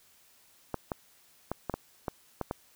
clicks, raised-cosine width 1 ms, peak -17 dBFS, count 8, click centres 0.743 / 0.918 / 1.516 / 1.697 / 1.74 / 2.082 / 2.413 / 2.511 s, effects white hiss -62 dBFS RMS until 2.75 s

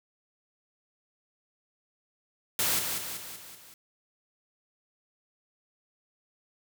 white noise with echo, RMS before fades -27 dBFS, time 2.59-2.79 s, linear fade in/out 2 ms, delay 190 ms, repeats 5, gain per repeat -5 dB, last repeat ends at 3.74 s, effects none

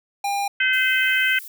square tone, 803 Hz, G5, 41 cents sharp, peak -22 dBFS, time 0.24-0.48 s, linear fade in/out 5 ms
harmonic tone, 514 Hz, C5, 31 cents flat, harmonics 3 / 4 / 5 / 6, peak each -20 / -22 / -24 / -26 dBFS, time 0.6-1.39 s, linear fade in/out 5 ms
violet noise, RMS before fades -38 dBFS, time 0.73-1.48 s, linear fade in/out 2 ms
effects none

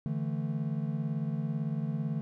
triangle chord, D suspended second, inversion none, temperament equal, 146.83 / 164.81 / 220 Hz, D3 / E3 / A3, 0 / 0 / 0 cents, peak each -31 / -33 / -34 dBFS, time 0.06-2.21 s, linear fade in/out 0 ms, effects none

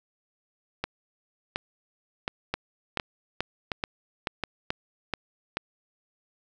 two click trains, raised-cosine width 0.3 ms, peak -11 / -12 dBFS, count 8 / 6, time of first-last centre 2.54-5.57 / 0.84-4.437 s, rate 2.31 / 1.39 Hz, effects none

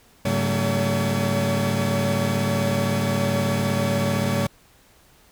40% pulse tone cluster, 103.6 / 141.1 / 191 / 226.5 / 566 Hz, G#2 / C#3 / G3 / A#3 / C#5, -4 / +31 / -45 / -50 / +36 cents, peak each -26 dBFS, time 0.25-4.47 s, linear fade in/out 5 ms, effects pink hiss -55 dBFS RMS until 5.31 s

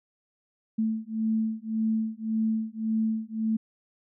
sine beating tone pair, 220 / 221.8 Hz, A3 / A3, 0 / +14 cents, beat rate 1.8 Hz, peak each -28 dBFS, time 0.78-3.57 s, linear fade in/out 10 ms, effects none

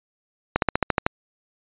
slowing click train, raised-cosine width 0.5 ms, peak -3 dBFS, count 8, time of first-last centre 0.56-1.065 s, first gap 62 ms, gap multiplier 1.05, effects resampled to 8000 Hz

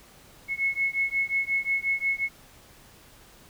sine beating tone pair, 2185 / 2190.6 Hz, C#7 / C#7, -26 / -21 cents, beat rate 5.6 Hz, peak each -27 dBFS, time 0.48-2.29 s, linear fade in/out 50 ms, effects pink hiss -53 dBFS RMS until 3.49 s

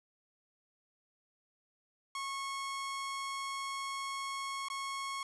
sawtooth tone with dropouts, 1095 Hz, C#6, 22 cents flat, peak -33 dBFS, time 2.15-5.23 s, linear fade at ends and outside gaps 2 ms, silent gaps 4.685-4.7 s, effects resampled to 24000 Hz

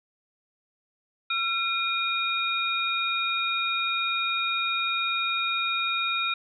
sine tone cluster, 1357 / 2432 / 3739 Hz, E6 / D#7 / A#7, +50 / -40 / +4 cents, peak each -29 / -28 / -29 dBFS, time 1.3-6.34 s, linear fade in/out 5 ms, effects none

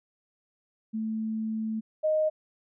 sine tone pair in turn, 220 / 620.8 Hz, A3 / D#5, 0 / -4 cents, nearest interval octave + tritone, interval 1796 cents, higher second, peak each -28 / -22 dBFS, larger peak second, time 0.93-1.81 / 2.03-2.3 s, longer first, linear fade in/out 20 ms, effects none

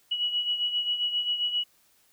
sine beating tone pair, 2926 / 2933.5 Hz, F#7 / F#7, -20 / -16 cents, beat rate 7.5 Hz, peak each -26 / -33 dBFS, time 0.11-1.64 s, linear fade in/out 10 ms, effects white hiss -64 dBFS RMS until 2.12 s

